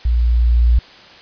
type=tone with level ramp; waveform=sine; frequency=59 Hz; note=A#1; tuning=22 cents sharp; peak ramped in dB=-12 to -8 dBFS; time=0.05-0.79 s; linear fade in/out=5 ms; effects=white hiss -41 dBFS RMS until 1.21 s + resampled to 11025 Hz